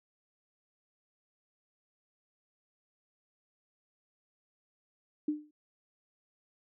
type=tone with exponential decay; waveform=sine; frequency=300.6 Hz; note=D4; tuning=40 cents sharp; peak=-25 dBFS; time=5.28-5.51 s; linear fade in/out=5 ms; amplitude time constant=48 ms; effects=none